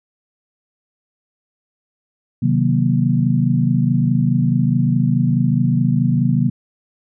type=chord; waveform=sine; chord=C half-diminished seventh; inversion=none; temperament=equal with one note detuned; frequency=130.81 / 155.56 / 185 / 236.9 Hz; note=C3 / Eb3 / Gb3 / Bb3; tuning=0 / 0 / 0 / +28 cents; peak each=-17 / -19 / -20 / -19 dBFS; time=2.42-6.5 s; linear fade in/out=10 ms; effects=none